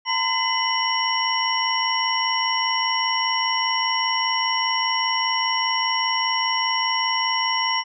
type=tone cluster; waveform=sine; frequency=912 / 1017 / 2022 / 2979 / 5560 Hz; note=A#5 / C6 / B6 / F#7 / F8; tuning=-38 / -50 / +40 / +11 / -9 cents; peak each=-26 dBFS; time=0.05-7.84 s; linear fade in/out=50 ms; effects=none